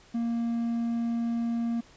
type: tone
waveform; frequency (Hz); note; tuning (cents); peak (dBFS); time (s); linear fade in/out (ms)
triangle; 233.1; A#3; 0; -24; 0.14-1.81; 10
effects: pink hiss -56 dBFS RMS until 1.96 s + resampled to 16000 Hz